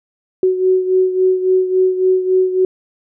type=beating tone pair; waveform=sine; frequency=371.7 / 375.3 Hz; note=F#4 / F#4; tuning=+8 / +25 cents; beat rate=3.6 Hz; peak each=-12 / -18 dBFS; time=0.43-2.65 s; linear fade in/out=2 ms; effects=none